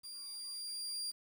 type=tone with level ramp; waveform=30% pulse; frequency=4775 Hz; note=D8; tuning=28 cents sharp; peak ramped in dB=-43 to -34 dBFS; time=0.03-1.12 s; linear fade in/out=20 ms; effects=10-bit